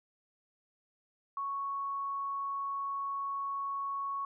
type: tone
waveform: sine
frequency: 1108.7 Hz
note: C#6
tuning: in tune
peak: -33 dBFS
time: 1.37-4.25 s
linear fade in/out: 2 ms
effects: none